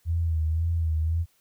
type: tone with vibrato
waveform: sine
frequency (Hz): 81.4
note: E2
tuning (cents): -21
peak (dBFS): -22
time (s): 0.05-1.26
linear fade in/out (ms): 50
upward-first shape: sine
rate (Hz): 1.9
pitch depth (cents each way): 59
effects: white hiss -66 dBFS RMS until 1.4 s